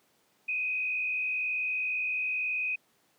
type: tone with frequency modulation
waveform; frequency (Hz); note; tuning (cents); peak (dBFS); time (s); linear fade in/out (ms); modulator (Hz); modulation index
sine; 2504; D#7; +10; -28; 0.48-2.76; 10; 59; 0.94
effects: pink hiss -68 dBFS RMS until 3.18 s + high-pass 200 Hz 12 dB/octave